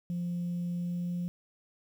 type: tone with pitch glide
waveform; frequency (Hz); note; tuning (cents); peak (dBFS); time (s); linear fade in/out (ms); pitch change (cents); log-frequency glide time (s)
sine; 174.6 to 175.81; F3 to F3; 0 to +12; -29; 0.1-1.28; 0; +12; 0.75-1.15
effects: tanh soft clip ceiling -28 dBFS + 10-bit